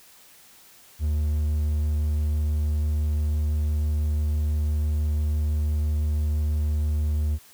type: tone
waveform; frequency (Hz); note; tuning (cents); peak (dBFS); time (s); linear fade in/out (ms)
triangle; 75.5; D2; +48; -19; 0.99-7.39; 50
effects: white hiss -52 dBFS RMS until 7.53 s